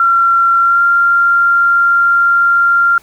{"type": "tone with pitch glide", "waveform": "sine", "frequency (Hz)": [1367, 1386.9], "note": ["F6", "F6"], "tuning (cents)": [-37, -12], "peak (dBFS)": -7, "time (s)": [0, 2.98], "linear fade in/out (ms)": 2, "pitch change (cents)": 25, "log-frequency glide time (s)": [0.6, 0.82], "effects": ["pink hiss -45 dBFS RMS until 3.02 s"]}